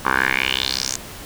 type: tone with band-pass filter sweep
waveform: 10% pulse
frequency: 65.3 Hz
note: C2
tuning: 3 cents flat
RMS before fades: -21 dBFS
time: 0.05-0.96 s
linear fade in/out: 5 ms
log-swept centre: 1200 to 6900 Hz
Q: 4
effects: pink hiss -36 dBFS RMS until 1.25 s